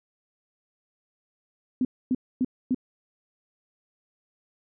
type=tone bursts; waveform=sine; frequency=254.7 Hz; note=C4; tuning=46 cents flat; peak=-20 dBFS; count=4; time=1.81-2.746 s; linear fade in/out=2 ms; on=39 ms; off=260 ms; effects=none